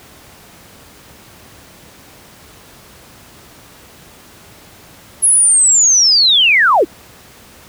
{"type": "linear sweep", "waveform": "sine", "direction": "down", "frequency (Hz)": [10780, 265.2], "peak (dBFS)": -7, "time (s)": [5.22, 6.85], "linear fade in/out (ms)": 20, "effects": ["pink hiss -41 dBFS RMS until 7.68 s", "high-pass 60 Hz 12 dB/octave"]}